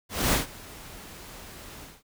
pink noise with ADSR envelope, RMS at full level -22 dBFS, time 0.09-2.03 s, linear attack 230 ms, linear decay 140 ms, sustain -22 dB, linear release 200 ms, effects none

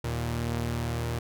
sawtooth tone pair together, 78.01 / 117.5 Hz, D#2 / A#2, +5 / +14 cents, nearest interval perfect fifth, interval 709 cents, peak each -29 / -26 dBFS, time 0.04-1.19 s, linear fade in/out 5 ms, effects none

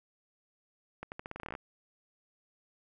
accelerating click train, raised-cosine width 0.5 ms, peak -25 dBFS, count 14, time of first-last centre 1.03-1.552 s, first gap 89 ms, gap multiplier 0.85, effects none

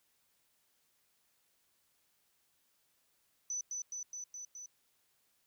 sine tone with echo, 5990 Hz, F#8, 20 cents sharp, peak -35 dBFS, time 3.5-3.61 s, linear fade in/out 2 ms, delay 210 ms, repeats 5, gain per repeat -2 dB, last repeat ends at 4.66 s, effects white hiss -75 dBFS RMS until 5.46 s

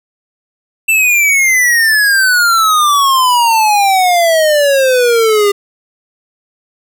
square exponential sweep, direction down, 2682 to 400 Hz, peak -8 dBFS, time 0.88-5.52 s, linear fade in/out 10 ms, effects none

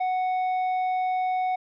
triangle tone with tanh clipping, 740 Hz, F#5, in tune, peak -24 dBFS, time 0-1.56 s, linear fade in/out 10 ms, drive 10 dB, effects none

